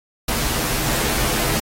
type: noise with comb filter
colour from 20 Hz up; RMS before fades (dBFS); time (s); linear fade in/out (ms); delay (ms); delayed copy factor
pink; -21; 0.28-1.6; 5; 11; -0.8
effects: AAC 48 kbps